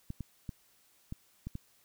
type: clicks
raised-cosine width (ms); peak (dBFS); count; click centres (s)
5; -26; 6; 0.104 / 0.207 / 0.492 / 1.124 / 1.47 / 1.554
effects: white hiss -67 dBFS RMS until 1.84 s